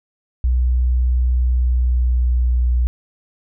sine tone with pitch glide, 62 to 61.01 Hz, B1 to B1, +7 to -20 cents, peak -13 dBFS, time 0.44-2.87 s, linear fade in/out 0 ms, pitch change -27 cents, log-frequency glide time 1.38-2.7 s, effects none

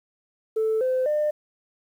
sine tone with pitch steps, 440 / 514.3 / 601.1 Hz, A4 / C5 / D5, 0 / -30 / +40 cents, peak -19 dBFS, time 0.56-1.31 s, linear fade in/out 10 ms, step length 250 ms, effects tanh soft clip ceiling -17 dBFS + 9-bit

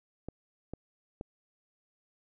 clicks, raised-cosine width 2 ms, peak -25 dBFS, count 3, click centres 0.286 / 0.736 / 1.211 s, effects none

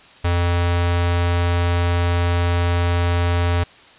square tone with notch filter, 87 Hz, F2, 6 cents flat, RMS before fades -18 dBFS, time 0.24-3.64 s, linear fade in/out 10 ms, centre 180 Hz, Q 0.54, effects white hiss -46 dBFS RMS until 3.98 s + resampled to 8000 Hz

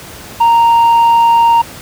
sine tone with tanh clipping, 929 Hz, A#5, 6 cents flat, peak -6 dBFS, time 0.4-1.62 s, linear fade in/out 10 ms, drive 3 dB, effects pink hiss -31 dBFS RMS until 1.81 s + high-pass 60 Hz 12 dB/octave

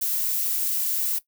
violet noise, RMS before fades -25 dBFS, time 0.01-1.19 s, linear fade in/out 10 ms, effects noise-tail reverb RT60 0.1 s tail -17 dB re dry

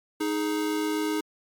square tone pair together, 311.1 / 418.9 Hz, D#4 / G#4, 0 / +15 cents, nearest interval perfect fourth, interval 515 cents, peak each -27 / -31 dBFS, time 0.2-1.21 s, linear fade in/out 10 ms, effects MP3 96 kbps

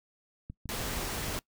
click train, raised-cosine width 5 ms, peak -28 dBFS, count 6, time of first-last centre 0.5-1.285 s, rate 6.37 Hz
pink noise, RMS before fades -35 dBFS, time 0.69-1.39 s, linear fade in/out 0 ms
effects noise-tail reverb RT60 0.1 s tail -22 dB re dry

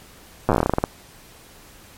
slowing click train, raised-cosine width 1 ms, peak -3 dBFS, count 15, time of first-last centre 0.49-0.839 s, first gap 8 ms, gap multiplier 1.16, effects pink hiss -47 dBFS RMS until 1.97 s + MP3 64 kbps

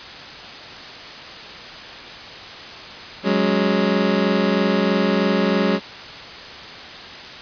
25% pulse chord, F# suspended second, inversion none, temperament just, 185 / 208.1 / 277.5 Hz, F#3 / G#3 / C#4, 0 / +4 / +2 cents, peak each -17 / -16 / -20 dBFS, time 3.23-5.8 s, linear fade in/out 50 ms, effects white hiss -35 dBFS RMS until 7.41 s + resampled to 11025 Hz

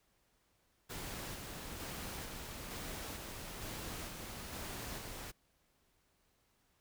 pink noise with tremolo, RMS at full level -44 dBFS, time 0.89-5.32 s, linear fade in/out 20 ms, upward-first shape square, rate 1.1 Hz, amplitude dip 25%, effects pink hiss -75 dBFS RMS until 6.8 s

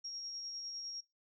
sine tone with tremolo, 5588 Hz, F8, in tune, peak -40 dBFS, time 0.04-1.01 s, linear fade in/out 10 ms, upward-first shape sine, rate 9.9 Hz, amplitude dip 25%, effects noise-tail reverb RT60 0.2 s tail -22 dB re dry

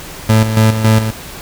30% pulse tone with tremolo, 110 Hz, A2, in tune, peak -4 dBFS, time 0.29-1.11 s, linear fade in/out 5 ms, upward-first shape square, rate 3.6 Hz, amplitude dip 60%, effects pink hiss -30 dBFS RMS until 1.41 s

